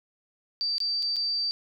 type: tone with dropouts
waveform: sine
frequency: 4649 Hz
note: D8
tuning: 18 cents flat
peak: -25 dBFS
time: 0.61-1.51 s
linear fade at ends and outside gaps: 0 ms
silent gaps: 0.782-0.803 / 1.024-1.028 / 1.16-1.166 s
effects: none